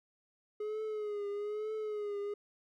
triangle tone with vibrato, 420 Hz, G#4, 19 cents sharp, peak -33 dBFS, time 0.6-2.34 s, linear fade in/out 5 ms, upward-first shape triangle, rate 1.1 Hz, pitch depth 68 cents each way, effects none

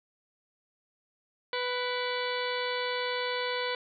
harmonic tone with a mistuned harmonic, 495.1 Hz, B4, 4 cents sharp, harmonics 1 / 2 / 3 / 4 / 5 / 6 / 7 / 8 / 9, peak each -33 / -36 / -38 / -39 / -40 / -41 / -41 / -42 / -43 dBFS, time 1.53-3.75 s, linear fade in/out 2 ms, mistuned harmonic 5, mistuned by -120 cents, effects none

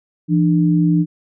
sine tone pair together, 168.1 / 299.5 Hz, E3 / D4, +34 / +34 cents, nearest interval minor seventh, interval 1000 cents, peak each -13 / -16 dBFS, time 0.28-1.06 s, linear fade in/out 50 ms, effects none

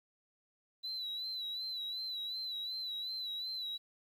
sine tone with vibrato, 3976 Hz, B7, 11 cents sharp, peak -36 dBFS, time 0.83-3.78 s, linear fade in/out 20 ms, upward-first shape sine, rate 2.7 Hz, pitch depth 61 cents each way, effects tanh soft clip ceiling -34 dBFS + 11-bit

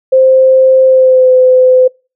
sine tone with pitch glide, 523.3 to 510.8 Hz, C5 to C5, 0 to -42 cents, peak -3 dBFS, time 0.12-1.88 s, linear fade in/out 10 ms, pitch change -42 cents, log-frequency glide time 0.85-1.31 s, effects noise-tail reverb RT60 0.3 s tail -26 dB re dry

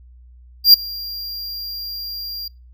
square tone with ADSR envelope, 4772 Hz, D8, 27 cents sharp, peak -3 dBFS, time 0.64-2.48 s, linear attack 98 ms, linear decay 6 ms, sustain -24 dB, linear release 4 ms, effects noise-tail reverb RT60 0.3 s tail -26 dB re dry + added 61 Hz sine -42 dBFS peak until 2.73 s

